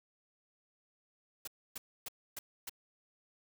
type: noise bursts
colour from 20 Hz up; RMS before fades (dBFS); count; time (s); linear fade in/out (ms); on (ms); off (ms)
white; -42; 5; 1.45-2.695; 5; 25; 280
effects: none